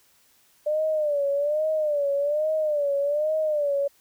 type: tone with vibrato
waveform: sine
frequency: 593 Hz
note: D5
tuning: 17 cents sharp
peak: -21 dBFS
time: 0.66-3.88 s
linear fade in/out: 10 ms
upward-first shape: sine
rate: 1.2 Hz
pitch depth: 100 cents each way
effects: white hiss -61 dBFS RMS until 4 s